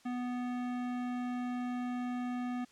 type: tone with hard clipping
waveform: sine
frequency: 246.9 Hz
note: B3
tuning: in tune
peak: -36 dBFS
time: 0.05-2.65 s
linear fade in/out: 10 ms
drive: 16 dB
effects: white hiss -63 dBFS RMS until 2.71 s + low-pass 7000 Hz 12 dB/octave